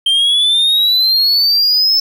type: exponential sweep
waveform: triangle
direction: up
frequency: 3136 to 5290 Hz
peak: -8 dBFS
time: 0.06-2 s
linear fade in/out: 5 ms
effects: none